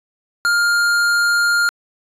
sine tone with tanh clipping, 1407 Hz, F6, 12 cents sharp, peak -15 dBFS, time 0.45-1.69 s, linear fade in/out 0 ms, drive 16 dB, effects resampled to 32000 Hz

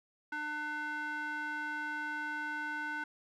square tone with band-pass filter, 300 Hz, D4, 37 cents sharp, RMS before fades -38 dBFS, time 0.32-3.04 s, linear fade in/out 5 ms, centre 1400 Hz, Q 3.8, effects none

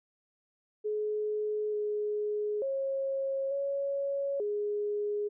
sine tone with pitch steps, 424 / 419.4 / 542 / 557 / 414.8 Hz, G#4 / G#4 / C#5 / C#5 / G#4, +36 / +17 / -39 / +8 / -2 cents, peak -29 dBFS, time 0.84-5.29 s, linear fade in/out 20 ms, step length 890 ms, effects none

